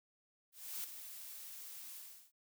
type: noise with ADSR envelope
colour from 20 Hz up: blue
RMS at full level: -41 dBFS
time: 0.52-2.32 s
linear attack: 320 ms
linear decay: 7 ms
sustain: -9 dB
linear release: 360 ms
effects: none